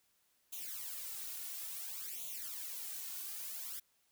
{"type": "noise with flanger", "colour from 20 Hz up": "blue", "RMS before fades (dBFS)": -44, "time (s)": [0.52, 3.8], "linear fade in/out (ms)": 10, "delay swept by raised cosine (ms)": [0.29, 2.79], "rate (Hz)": 0.58, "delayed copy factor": 1, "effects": ["white hiss -75 dBFS RMS until 4.11 s"]}